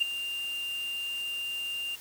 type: tone with ADSR envelope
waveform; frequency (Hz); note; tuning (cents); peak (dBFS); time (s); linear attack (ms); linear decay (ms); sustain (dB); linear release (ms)
triangle; 2794; F7; 0; -16; 0-1.96; 22; 6; -14; 16
effects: tanh soft clip ceiling -18 dBFS + white hiss -48 dBFS RMS until 2 s